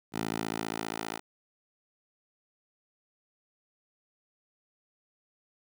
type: tone with high-pass filter sweep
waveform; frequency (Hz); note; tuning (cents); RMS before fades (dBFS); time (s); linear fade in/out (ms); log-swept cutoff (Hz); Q
10% pulse; 55; A1; 0; -35; 0.12-1.21; 50; 190 to 490; 0.72
effects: none